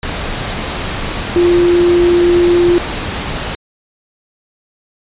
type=tone in noise; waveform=sine; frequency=349.2 Hz; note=F4; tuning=in tune; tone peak=-7 dBFS; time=1.36-2.78 s; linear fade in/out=0 ms; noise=pink; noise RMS=-20 dBFS; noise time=0.03-3.55 s; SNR=+10 dB; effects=resampled to 8000 Hz